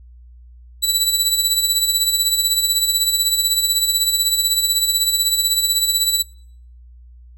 20% pulse tone with tremolo, 3951 Hz, B7, in tune, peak -7 dBFS, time 0.82-6.23 s, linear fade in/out 20 ms, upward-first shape sine, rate 16 Hz, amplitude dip 55%, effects noise-tail reverb RT60 0.6 s tail -25 dB re dry + added 60 Hz sine -40 dBFS peak until 7.37 s

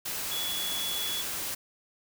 sine tone in noise, 3389 Hz, G#7, 34 cents sharp, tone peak -32 dBFS, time 0.31-1.22 s, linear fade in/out 10 ms, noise white, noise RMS -34 dBFS, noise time 0.05-1.55 s, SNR -1 dB, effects none

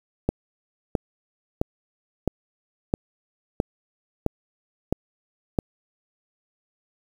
click train, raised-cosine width 2 ms, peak -7 dBFS, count 9, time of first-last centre 0.29-5.588 s, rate 1.51 Hz, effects 7-bit

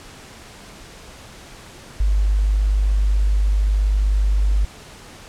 sine tone, 50.4 Hz, G1, 49 cents sharp, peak -14 dBFS, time 2-4.65 s, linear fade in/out 5 ms, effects pink hiss -41 dBFS RMS until 5.28 s + low-pass 9000 Hz 12 dB/octave

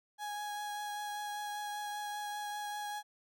35% pulse tone with vibrato, 830.6 Hz, G#5, in tune, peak -36 dBFS, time 0.18-3.03 s, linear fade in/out 50 ms, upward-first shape triangle, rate 5.1 Hz, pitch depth 12 cents each way, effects none

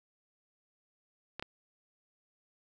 clicks, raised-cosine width 0.3 ms, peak -22 dBFS, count 2, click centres 1.396 / 1.425 s, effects none

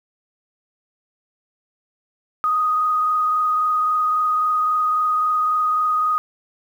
sine tone with frequency modulation, 1244.5 Hz, D#6, in tune, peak -16 dBFS, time 2.44-6.18 s, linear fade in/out 0 ms, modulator 23.7 Hz, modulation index 0.67, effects 8-bit

